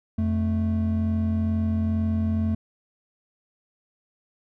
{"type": "tone pair together", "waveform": "triangle", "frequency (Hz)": [87.31, 219.7], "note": ["F2", "A3"], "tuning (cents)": [0, -2], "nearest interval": "octave + major third", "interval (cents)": 1598, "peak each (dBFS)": -22, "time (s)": [0.18, 2.55], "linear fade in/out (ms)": 5, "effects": []}